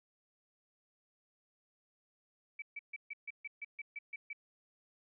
sine tone bursts, 2300 Hz, D7, 37 cents flat, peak -40 dBFS, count 11, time 2.59-4.331 s, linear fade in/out 5 ms, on 31 ms, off 140 ms, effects none

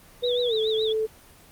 sine tone with pitch glide, 488.9 to 438.1 Hz, B4 to A4, -18 to -7 cents, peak -22 dBFS, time 0.22-1.07 s, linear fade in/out 20 ms, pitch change -189 cents, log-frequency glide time 0.47-0.54 s
sine tone with vibrato, 3609 Hz, A7, 43 cents sharp, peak -28 dBFS, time 0.23-0.93 s, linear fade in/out 10 ms, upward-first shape triangle, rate 7.1 Hz, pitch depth 170 cents each way
effects pink hiss -51 dBFS RMS until 1.51 s + Opus 24 kbps

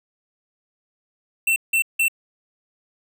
square tone bursts, 2691 Hz, E7, 35 cents sharp, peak -17 dBFS, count 3, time 1.47-2.083 s, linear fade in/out 5 ms, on 91 ms, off 170 ms, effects none

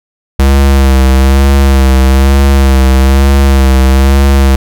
square tone with vibrato, 67.3 Hz, C2, 49 cents sharp, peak -4 dBFS, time 0.39-4.56 s, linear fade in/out 5 ms, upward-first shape sine, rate 1.1 Hz, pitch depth 40 cents each way, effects none

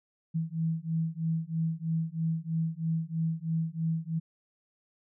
sine beating tone pair, 161.1 / 164.2 Hz, E3 / E3, -39 / -6 cents, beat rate 3.1 Hz, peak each -31 dBFS, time 0.34-4.2 s, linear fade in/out 20 ms, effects none

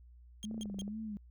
25% pulse tone bursts, 3224 Hz, G7, 48 cents sharp, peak -39 dBFS, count 3, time 0.43-0.813 s, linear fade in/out 0 ms, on 21 ms, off 160 ms
sine tone with vibrato, 207.7 Hz, G#3, in tune, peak -38 dBFS, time 0.44-1.17 s, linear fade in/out 0 ms, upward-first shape sine, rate 2.2 Hz, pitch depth 110 cents each way
clicks, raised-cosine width 2 ms, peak -35 dBFS, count 10, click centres 0.512 / 0.544 / 0.579 / 0.61 / 0.657 / 0.699 / 0.744 / 0.787 / 0.82 / 0.879 s
effects added 60 Hz sine -54 dBFS peak until 1.3 s

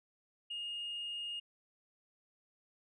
sine tone, 2847 Hz, F7, 33 cents sharp, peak -37 dBFS, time 0.5-1.4 s, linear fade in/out 10 ms, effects tanh soft clip ceiling -35 dBFS

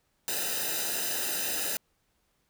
white noise with comb filter, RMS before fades -31 dBFS, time 0.28-1.77 s, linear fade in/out 0 ms, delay 0.9 ms, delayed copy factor -0.85, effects pink hiss -73 dBFS RMS until 2.49 s

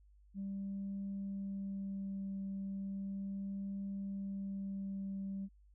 sine tone with vibrato, 196 Hz, G3, in tune, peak -37 dBFS, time 0.34-5.49 s, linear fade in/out 50 ms, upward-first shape triangle, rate 0.36 Hz, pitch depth 11 cents each way, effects tanh soft clip ceiling -35 dBFS + added 50 Hz sine -61 dBFS peak until 5.74 s

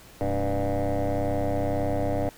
sine tone with frequency modulation, 290.6 Hz, D4, 18 cents flat, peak -20 dBFS, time 0.21-2.29 s, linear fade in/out 0 ms, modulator 102 Hz, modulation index 4.1, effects tanh soft clip ceiling -22 dBFS + pink hiss -50 dBFS RMS until 2.37 s

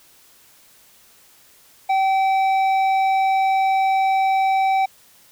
square tone with low-pass filter, 770 Hz, G5, 31 cents flat, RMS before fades -18 dBFS, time 1.89-4.86 s, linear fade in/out 10 ms, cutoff 2300 Hz, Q 0.73, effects white hiss -52 dBFS RMS until 5.31 s

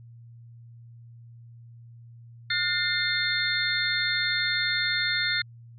sine tone cluster, 1433 / 1800 / 2096 / 3613 / 4256 Hz, F6 / A6 / C7 / A7 / C8, +44 / +39 / +2 / +45 / +29 cents, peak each -30 dBFS, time 2.5-5.42 s, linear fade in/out 5 ms, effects added 117 Hz sine -45 dBFS peak until 5.78 s

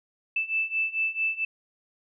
sine beating tone pair, 2637 / 2641.5 Hz, E7 / E7, 0 / +3 cents, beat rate 4.5 Hz, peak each -29 / -27 dBFS, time 0.36-1.45 s, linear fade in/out 5 ms, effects none

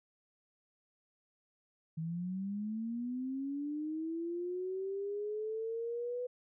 sine linear sweep, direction up, 157.7 to 497.9 Hz, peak -35 dBFS, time 1.97-6.27 s, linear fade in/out 10 ms, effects none

